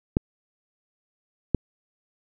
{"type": "clicks", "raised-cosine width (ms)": 3, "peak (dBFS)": -6, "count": 2, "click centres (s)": [0.169, 1.547], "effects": []}